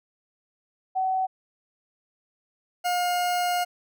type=tone pair in turn; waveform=sine / 40% pulse; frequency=755 / 712.6 Hz; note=F#5 / F5; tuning=+35 / +35 cents; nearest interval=minor second; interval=100 cents; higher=first; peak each=-22 dBFS; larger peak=neither; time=0.95-1.27 / 2.84-3.65 s; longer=second; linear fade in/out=20 ms; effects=none